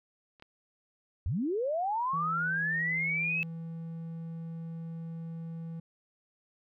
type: clicks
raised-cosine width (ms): 0.3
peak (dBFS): -41 / -32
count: 2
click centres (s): 0.398 / 0.424
type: linear sweep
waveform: sine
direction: up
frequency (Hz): 65.41 to 2617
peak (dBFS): -28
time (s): 1.26-3.43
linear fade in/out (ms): 0
type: tone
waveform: triangle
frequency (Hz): 164.81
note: E3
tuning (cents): 0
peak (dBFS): -35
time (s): 2.13-5.8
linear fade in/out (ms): 5
effects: none